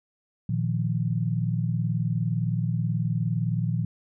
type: chord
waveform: sine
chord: Bb suspended fourth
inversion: none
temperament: equal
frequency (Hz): 116.54 / 155.56 / 174.61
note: Bb2 / Eb3 / F3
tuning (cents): 0 / 0 / 0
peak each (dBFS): -26 / -28 / -29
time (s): 0.49-3.85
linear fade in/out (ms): 5
effects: none